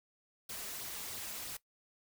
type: noise with flanger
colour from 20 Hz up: white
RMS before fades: -43 dBFS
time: 0.49-1.57 s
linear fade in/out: 5 ms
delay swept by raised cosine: 0.21 to 4.91 ms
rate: 3 Hz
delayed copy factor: +0.55
effects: noise-tail reverb RT60 0.1 s tail -18 dB re dry